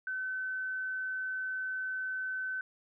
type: tone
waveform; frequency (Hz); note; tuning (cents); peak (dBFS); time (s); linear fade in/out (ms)
sine; 1522; F#6; +48; -33; 0.07-2.61; 2
effects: none